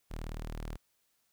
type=tone; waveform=sawtooth; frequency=38.89 Hz; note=D#1; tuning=in tune; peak=-34 dBFS; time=0.1-0.77 s; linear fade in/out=20 ms; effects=white hiss -75 dBFS RMS until 1.32 s